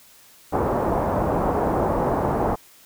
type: low-pass noise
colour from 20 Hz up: white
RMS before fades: -22 dBFS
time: 0.52-2.56 s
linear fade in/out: 20 ms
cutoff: 920 Hz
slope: 24 dB/octave
effects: white hiss -51 dBFS RMS until 2.85 s